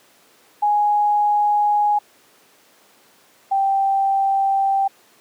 sine tone pair in turn, 830.6 / 783.1 Hz, G#5 / G5, 0 / -2 cents, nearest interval minor second, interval 102 cents, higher first, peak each -14 / -15 dBFS, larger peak first, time 0.62-1.99 / 3.51-4.88 s, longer neither, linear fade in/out 10 ms, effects pink hiss -53 dBFS RMS until 5.2 s + high-pass 300 Hz 12 dB/octave

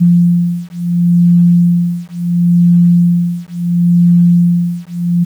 sine beating tone pair, 173.3 / 174.02 Hz, F3 / F3, -13 / -6 cents, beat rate 0.72 Hz, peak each -10 dBFS, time 0-5.25 s, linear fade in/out 20 ms, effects 7-bit

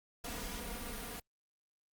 pink noise with comb filter, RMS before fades -42 dBFS, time 0.24-1.2 s, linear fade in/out 5 ms, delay 4.2 ms, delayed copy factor +0.85, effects Opus 48 kbps

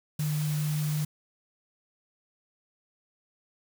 sine tone in noise, 150.9 Hz, D3, 47 cents sharp, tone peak -26 dBFS, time 0.19-1.05 s, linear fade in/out 5 ms, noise white, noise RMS -40 dBFS, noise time 0.19-1.05 s, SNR +11 dB, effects none

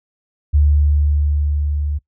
sine tone with level ramp, 73.42 Hz, D2, in tune, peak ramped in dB -9 to -18 dBFS, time 0.53-1.99 s, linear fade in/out 20 ms, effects noise-tail reverb RT60 0.1 s tail -20 dB re dry

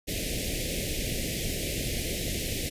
pink band-stop noise, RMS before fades -31 dBFS, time 0.07-2.7 s, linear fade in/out 20 ms, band 620 to 2000 Hz, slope 48 dB/octave, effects resampled to 32000 Hz

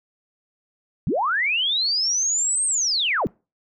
sine linear two-way sweep, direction up then down, 105.5 to 8570 to 105.5 Hz, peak -19 dBFS, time 1.07-3.27 s, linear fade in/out 0 ms, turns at 2.65 s, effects noise-tail reverb RT60 0.3 s tail -26 dB re dry

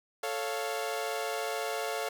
sawtooth chord, A augmented, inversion none, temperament equal, 440 / 554.4 / 698.5 Hz, A4 / C#5 / E#5, 0 / 0 / 0 cents, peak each -32 / -33 / -32 dBFS, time 0.23-2.09 s, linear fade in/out 5 ms, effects none

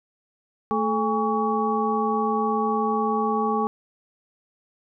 sine tone cluster, 220.9 / 431.8 / 817 / 1126 Hz, A3 / A4 / G#5 / C#6, +7 / -33 / -29 / +27 cents, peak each -26 dBFS, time 0.71-3.67 s, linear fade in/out 0 ms, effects none

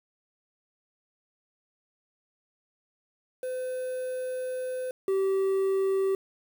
triangle tone pair in turn, 510 / 386.4 Hz, C5 / G4, -44 / -25 cents, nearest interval perfect fourth, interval 481 cents, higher first, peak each -28 / -21 dBFS, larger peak second, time 3.43-4.91 / 5.08-6.15 s, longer first, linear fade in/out 2 ms, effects 8-bit

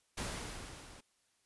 pink noise with level ramp, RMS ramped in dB -38 to -55 dBFS, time 0.17-1.01 s, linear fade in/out 10 ms, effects white hiss -75 dBFS RMS until 1.45 s + resampled to 24000 Hz

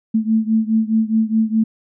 sine beating tone pair, 219.4 / 224.2 Hz, A3 / A3, -5 / +33 cents, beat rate 4.8 Hz, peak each -16 / -18 dBFS, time 0.14-1.64 s, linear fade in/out 10 ms, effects none

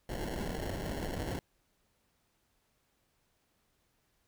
pink noise with sample-and-hold, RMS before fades -37 dBFS, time 0.09-1.39 s, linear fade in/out 2 ms, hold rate 1225 Hz, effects pink hiss -75 dBFS RMS until 4.27 s

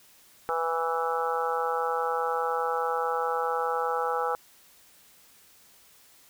harmonic tone, 164.81 Hz, E3, in tune, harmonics 3 / 4 / 5 / 6 / 7 / 8 / 9, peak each -30 / -42 / -30 / -38 / -36 / -31 / -41 dBFS, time 0.49-4.35 s, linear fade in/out 0 ms, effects white hiss -57 dBFS RMS until 6.29 s

